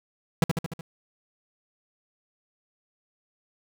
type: tone with echo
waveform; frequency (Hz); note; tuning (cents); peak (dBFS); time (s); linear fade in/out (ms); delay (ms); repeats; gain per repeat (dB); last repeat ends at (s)
45% pulse; 164.81; E3; 0; -16; 0.42-0.44; 2; 74; 5; -4; 0.81
effects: none